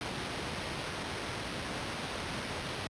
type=noise with sample-and-hold; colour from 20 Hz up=pink; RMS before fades=-37 dBFS; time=0.01-2.87 s; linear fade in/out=0 ms; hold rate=7350 Hz; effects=high-pass 80 Hz 12 dB/octave + resampled to 22050 Hz